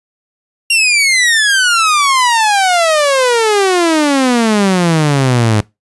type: exponential sweep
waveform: sawtooth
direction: down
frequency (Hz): 2794 to 103.4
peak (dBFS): -5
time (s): 0.7-5.61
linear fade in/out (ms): 5
effects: noise-tail reverb RT60 0.2 s tail -22 dB re dry + resampled to 24000 Hz